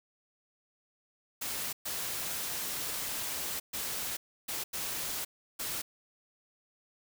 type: noise bursts at uneven times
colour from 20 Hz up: white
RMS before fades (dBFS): -36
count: 6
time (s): 1.41-1.73 / 1.85-3.6 / 3.73-4.17 / 4.48-4.64 / 4.73-5.25 / 5.59-5.82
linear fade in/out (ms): 10
effects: none